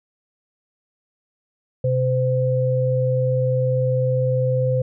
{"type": "tone pair together", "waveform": "sine", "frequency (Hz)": [128.25, 513], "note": ["C3", "C5"], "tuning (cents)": [-34, -34], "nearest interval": "2 octaves", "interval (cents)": 2400, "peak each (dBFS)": [-19, -20], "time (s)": [1.84, 4.82], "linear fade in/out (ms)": 5, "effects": []}